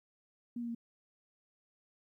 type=tone with pitch steps; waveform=sine; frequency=239.2 / 235.9 / 232.7 Hz; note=A#3 / A#3 / A#3; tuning=+45 / +21 / -3 cents; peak=-36 dBFS; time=0.56-0.749 s; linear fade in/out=5 ms; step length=63 ms; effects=13-bit